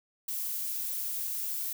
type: noise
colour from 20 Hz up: violet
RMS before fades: -34 dBFS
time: 0.28-1.73 s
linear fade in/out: 5 ms
effects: none